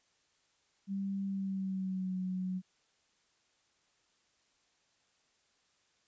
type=tone with pitch glide; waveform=sine; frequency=196 to 185 Hz; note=G3 to F#3; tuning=0 to 0 cents; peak=-33 dBFS; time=0.87-2.62 s; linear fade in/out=50 ms; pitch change=-100 cents; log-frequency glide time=1.25-2.17 s; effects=white hiss -73 dBFS RMS until 6.07 s + resampled to 16000 Hz